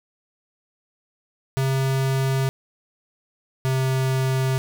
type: tone pair in turn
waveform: square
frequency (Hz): 133.8 / 131.73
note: C3 / C3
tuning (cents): +39 / +12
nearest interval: unison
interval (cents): 27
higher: first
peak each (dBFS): -20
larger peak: neither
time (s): 1.57-2.49 / 3.65-4.58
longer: second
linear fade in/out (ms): 0
effects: none